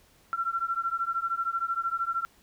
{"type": "beating tone pair", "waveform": "sine", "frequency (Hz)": [1352, 1365], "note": ["E6", "F6"], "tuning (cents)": [43, -40], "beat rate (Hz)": 13, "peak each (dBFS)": -30, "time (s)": [0.33, 2.25], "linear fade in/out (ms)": 0, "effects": ["pink hiss -61 dBFS RMS until 2.42 s"]}